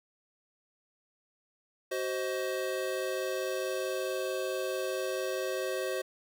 square chord, C diminished, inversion second, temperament just, 376.7 / 523.3 / 627.9 Hz, Gb4 / C5 / Eb5, +31 / 0 / +16 cents, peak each -36 / -35 / -39 dBFS, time 1.91-6.02 s, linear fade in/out 10 ms, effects none

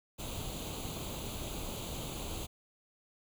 pink noise with comb filter, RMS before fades -40 dBFS, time 0.18-2.47 s, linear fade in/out 20 ms, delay 0.28 ms, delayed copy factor +0.75, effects none

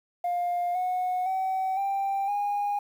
sine tone with pitch steps, 705 / 731.6 / 759.1 / 787.7 / 817.4 Hz, F5 / F#5 / F#5 / G5 / G#5, +16 / -20 / +44 / +8 / -28 cents, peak -23 dBFS, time 0.24-2.79 s, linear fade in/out 5 ms, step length 510 ms, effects tanh soft clip ceiling -23 dBFS + 9-bit

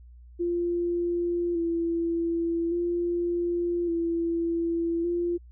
sine tone with vibrato, 341.1 Hz, F4, 41 cents flat, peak -24 dBFS, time 0.39-5.38 s, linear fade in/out 20 ms, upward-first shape square, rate 0.43 Hz, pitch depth 27 cents each way, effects added 60 Hz sine -46 dBFS peak until 5.51 s

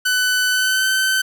sawtooth tone with pitch glide, 1500 to 1532.4 Hz, F#6 to G6, +23 to -40 cents, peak -12 dBFS, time 0.05-1.22 s, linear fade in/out 10 ms, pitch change +37 cents, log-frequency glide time 0.49-0.88 s, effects none

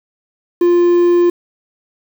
triangle tone with quantisation, 349.2 Hz, F4, in tune, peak -6 dBFS, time 0.61-1.3 s, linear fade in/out 5 ms, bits 6, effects none

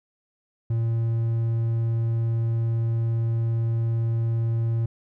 triangle tone, 114.7 Hz, A#2, 28 cents flat, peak -19 dBFS, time 0.7-4.86 s, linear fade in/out 5 ms, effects none

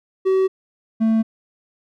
triangle tone pair in turn, 380 / 222.7 Hz, F#4 / A3, +46 / +21 cents, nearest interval major sixth, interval 925 cents, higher first, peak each -12 dBFS, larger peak neither, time 0.25-0.48 / 1-1.23 s, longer neither, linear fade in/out 20 ms, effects none

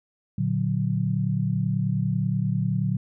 sine chord, Bb augmented, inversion none, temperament equal, 116.54 / 146.83 / 185 Hz, Bb2 / D3 / F#3, 0 / 0 / 0 cents, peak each -26 dBFS, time 0.38-2.97 s, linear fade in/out 5 ms, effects none

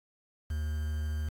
triangle tone with quantisation, 76.1 Hz, D#2, 38 cents flat, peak -28 dBFS, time 0.5-1.29 s, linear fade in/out 5 ms, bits 8, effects AAC 64 kbps

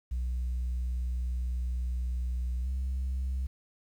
sine tone with pitch glide, 61.74 to 65.18 Hz, B1 to C2, 0 to -6 cents, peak -27 dBFS, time 0.11-3.47 s, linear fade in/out 10 ms, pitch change +94 cents, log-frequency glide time 2.62-2.68 s, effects tanh soft clip ceiling -27 dBFS + 10-bit

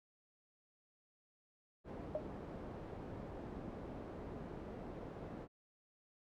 white low-pass noise, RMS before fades -48 dBFS, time 1.84-5.48 s, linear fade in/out 50 ms, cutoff 460 Hz, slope 12 dB/octave
sine tone with exponential decay, 612 Hz, D#5, 29 cents flat, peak -31 dBFS, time 2.15-2.24 s, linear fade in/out 1 ms, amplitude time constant 19 ms
effects none

